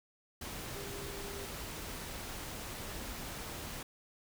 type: tone in noise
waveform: sine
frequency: 400.3 Hz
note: G4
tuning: 36 cents sharp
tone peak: -46 dBFS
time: 0.75-1.45 s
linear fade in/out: 5 ms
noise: pink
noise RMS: -43 dBFS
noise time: 0.41-3.83 s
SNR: -6 dB
effects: none